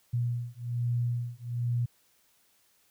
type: beating tone pair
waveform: sine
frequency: 119.6 / 120.8 Hz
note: A#2 / B2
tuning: +45 / -38 cents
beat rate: 1.2 Hz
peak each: -31 dBFS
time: 0.13-1.86 s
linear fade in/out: 10 ms
effects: white hiss -67 dBFS RMS until 2.9 s